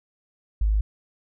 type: tone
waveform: sine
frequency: 52.3 Hz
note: G#1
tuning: 13 cents sharp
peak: -18 dBFS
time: 0.61-0.81 s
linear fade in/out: 5 ms
effects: none